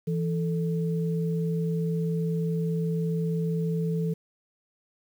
sine tone pair together, 164.81 / 440 Hz, E3 / A4, 0 / 0 cents, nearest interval octave + perfect fourth, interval 1700 cents, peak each -25 / -32 dBFS, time 0.07-4.14 s, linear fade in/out 10 ms, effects 9-bit

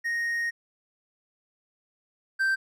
triangle tone pair in turn, 1864.7 / 1563.5 Hz, A#6 / G6, 0 / -5 cents, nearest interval minor third, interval 305 cents, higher first, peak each -24 / -20 dBFS, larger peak second, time 0.04-0.51 / 2.39-2.56 s, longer first, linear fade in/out 20 ms, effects none

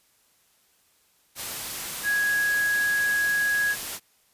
sine tone in noise, 1661.2 Hz, G#6, in tune, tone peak -21 dBFS, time 2.03-3.76 s, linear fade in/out 50 ms, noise white, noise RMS -33 dBFS, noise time 1.35-4 s, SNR +9 dB, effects white hiss -64 dBFS RMS until 4.33 s + resampled to 32000 Hz

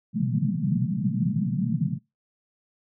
white band-pass noise, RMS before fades -25 dBFS, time 0.13-1.99 s, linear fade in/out 50 ms, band 120 to 230 Hz, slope 96 dB/octave, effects noise-tail reverb RT60 0.2 s tail -21 dB re dry

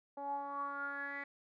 10% pulse tone with low-pass filter sweep, 281.5 Hz, C#4, 27 cents sharp, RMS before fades -41 dBFS, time 0.17-1.24 s, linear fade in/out 5 ms, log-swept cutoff 730 to 2100 Hz, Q 9.5, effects none

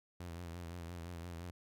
sawtooth tone with vibrato, 85.7 Hz, F2, 32 cents flat, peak -40 dBFS, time 0.2-1.51 s, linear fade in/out 5 ms, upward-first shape triangle, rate 5.8 Hz, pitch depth 83 cents each way, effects none

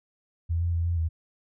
sine tone with pitch steps, 83.8 / 85.8 / 84.1 / 85.8 / 81.4 Hz, E2 / F2 / E2 / F2 / E2, +29 / -30 / +35 / -30 / -21 cents, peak -23 dBFS, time 0.49-1.09 s, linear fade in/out 20 ms, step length 120 ms, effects none

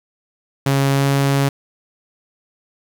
sawtooth tone with pitch glide, 137.7 to 138.74 Hz, C#3 to C#3, -11 to +2 cents, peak -10 dBFS, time 0.66-1.49 s, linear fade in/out 5 ms, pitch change +13 cents, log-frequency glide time 0.94-1.05 s, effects 8-bit

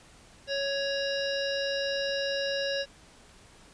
harmonic tone with a mistuned harmonic, 554.4 Hz, C#5, in tune, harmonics 1 / 3 / 5 / 7 / 9 / 10, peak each -30 / -35 / -37 / -38 / -40 / -40 dBFS, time 0.47-2.86 s, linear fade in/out 50 ms, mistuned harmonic 5, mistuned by +27 cents, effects pink hiss -55 dBFS RMS until 3.73 s + resampled to 22050 Hz

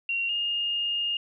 sine tone pair in turn, 2752 / 2834 Hz, F7 / F7, -26 / +25 cents, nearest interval minor second, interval 51 cents, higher second, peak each -25 dBFS, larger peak neither, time 0.09-0.29 / 0.29-1.17 s, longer second, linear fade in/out 2 ms, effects none

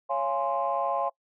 sine chord, Db major seventh, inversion none, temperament equal with one note detuned, 554.4 / 688 / 830.6 / 1046.5 Hz, Db5 / F5 / Ab5 / C6, 0 / -26 / 0 / 0 cents, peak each -30 dBFS, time 0.09-1.1 s, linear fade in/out 20 ms, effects noise-tail reverb RT60 0.1 s tail -22 dB re dry + tanh soft clip ceiling -16 dBFS

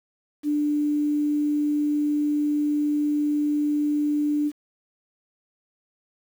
sine tone, 295.6 Hz, D4, 11 cents sharp, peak -20 dBFS, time 0.43-4.52 s, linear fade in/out 50 ms, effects 8-bit

